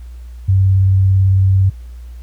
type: tone with vibrato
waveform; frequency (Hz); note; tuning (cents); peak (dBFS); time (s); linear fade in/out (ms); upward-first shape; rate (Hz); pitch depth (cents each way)
sine; 95.8; G2; -39; -8; 0.48-1.7; 10; sine; 18; 14
effects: added 60 Hz sine -29 dBFS peak until 2.22 s + pink hiss -53 dBFS RMS until 2.22 s